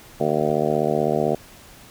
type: harmonic tone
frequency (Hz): 75.9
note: D#2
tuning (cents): -42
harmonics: 2 / 3 / 4 / 5 / 6 / 7 / 8 / 9 / 10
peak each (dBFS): -28 / -27 / -31 / -25 / -25 / -30 / -26 / -26 / -31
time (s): 0.2-1.35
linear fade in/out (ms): 5
effects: pink hiss -46 dBFS RMS until 1.9 s